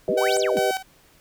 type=chord; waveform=sine; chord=G augmented; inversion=none; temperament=equal; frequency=392 / 493.9 / 622.3 Hz; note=G4 / B4 / D#5; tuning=0 / 0 / 0 cents; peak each=-24 dBFS; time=0.08-0.71 s; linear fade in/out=2 ms
type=exponential two-way sweep; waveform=sine; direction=up then down; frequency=158 to 9040 to 158 Hz; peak=-27 dBFS; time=0.09-0.59 s; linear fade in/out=0 ms; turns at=0.38 s
type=tone with tremolo; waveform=sawtooth; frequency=761 Hz; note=F#5; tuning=48 cents sharp; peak=-20 dBFS; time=0.17-0.83 s; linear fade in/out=10 ms; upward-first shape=square; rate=2.5 Hz; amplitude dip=75%
effects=pink hiss -56 dBFS RMS until 1.2 s